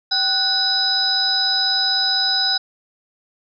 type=tone cluster; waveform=sine; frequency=776 / 1485 / 3934 / 5010 Hz; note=G5 / F#6 / B7 / D#8; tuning=-18 / +6 / -7 / +11 cents; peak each=-28 / -25 / -20 / -19 dBFS; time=0.11-2.58 s; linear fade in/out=10 ms; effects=none